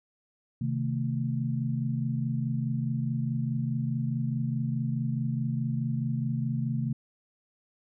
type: chord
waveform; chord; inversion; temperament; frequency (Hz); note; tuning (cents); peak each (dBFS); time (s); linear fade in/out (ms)
sine; A diminished; first; equal with one note detuned; 130.81 / 155.56 / 224.9; C3 / Eb3 / A3; 0 / 0 / +38; -29 / -33 / -32; 0.61-6.93; 5
effects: none